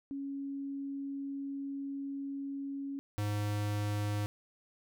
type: tone pair in turn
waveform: sine / square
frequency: 277.2 / 103.83 Hz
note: C#4 / G#2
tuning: 0 / 0 cents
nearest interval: octave + perfect fourth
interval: 1700 cents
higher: first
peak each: -36 / -32 dBFS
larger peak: second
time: 0.11-2.99 / 3.18-4.26 s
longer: first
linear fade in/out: 0 ms
effects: none